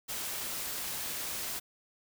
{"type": "noise", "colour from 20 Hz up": "white", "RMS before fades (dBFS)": -37, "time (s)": [0.08, 1.6], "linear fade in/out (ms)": 20, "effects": []}